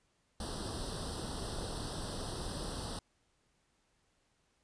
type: noise with comb filter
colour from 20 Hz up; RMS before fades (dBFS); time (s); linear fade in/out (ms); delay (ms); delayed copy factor
pink; -40; 0.4-2.99; 2; 0.22; +1
effects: pink hiss -75 dBFS RMS until 4.63 s + resampled to 22050 Hz